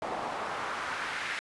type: noise with band-pass filter sweep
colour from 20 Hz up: pink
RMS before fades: -35 dBFS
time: 0.02-1.39 s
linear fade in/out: 0 ms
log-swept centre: 720 to 2000 Hz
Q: 1.7
effects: resampled to 24000 Hz